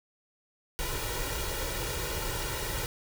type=noise with comb filter; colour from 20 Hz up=pink; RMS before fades=-33 dBFS; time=0.79-2.86 s; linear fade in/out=0 ms; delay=2.1 ms; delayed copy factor=+0.75; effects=none